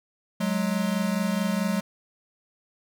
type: tone pair together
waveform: square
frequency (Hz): 185.41 / 210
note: F#3 / G#3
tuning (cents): +4 / +19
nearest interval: major second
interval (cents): 215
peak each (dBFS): -27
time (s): 0.4-1.81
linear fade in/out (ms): 10
effects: none